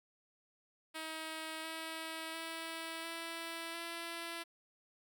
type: tone with pitch steps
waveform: 5% pulse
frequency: 318.1 / 322.5 / 327 / 331.6 / 336.2 Hz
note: D#4 / E4 / E4 / E4 / E4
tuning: +38 / -38 / -14 / +10 / +34 cents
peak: -30 dBFS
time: 0.94-4.44 s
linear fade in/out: 20 ms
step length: 700 ms
effects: none